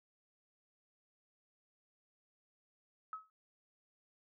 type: tone with exponential decay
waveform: sine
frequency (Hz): 1283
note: E6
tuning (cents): -47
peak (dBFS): -37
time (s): 3.13-3.3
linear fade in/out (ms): 1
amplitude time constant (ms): 36
effects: none